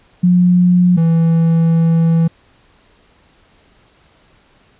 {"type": "tone pair in turn", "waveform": ["sine", "triangle"], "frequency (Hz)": [178.7, 164.94], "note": ["F3", "E3"], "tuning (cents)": [40, 1], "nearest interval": "minor second", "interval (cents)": 139, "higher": "first", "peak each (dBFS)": -7, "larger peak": "neither", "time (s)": [[0.23, 0.97], [0.97, 2.28]], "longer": "second", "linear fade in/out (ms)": 10, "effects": ["pink hiss -52 dBFS RMS until 4.79 s", "resampled to 8000 Hz"]}